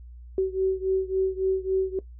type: beating tone pair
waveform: sine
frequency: 378.5 / 382.1 Hz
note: F#4 / G4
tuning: +39 / -44 cents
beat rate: 3.6 Hz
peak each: -24 / -26 dBFS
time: 0.38-1.99 s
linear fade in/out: 2 ms
effects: noise-tail reverb RT60 0.1 s tail -17 dB re dry + added 60 Hz sine -41 dBFS peak until 2.19 s